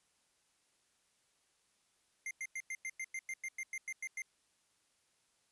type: tone bursts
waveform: square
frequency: 2098 Hz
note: C7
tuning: 4 cents sharp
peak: -39 dBFS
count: 14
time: 2.26-4.22 s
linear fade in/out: 2 ms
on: 49 ms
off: 98 ms
effects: white hiss -75 dBFS RMS until 5.51 s + resampled to 24000 Hz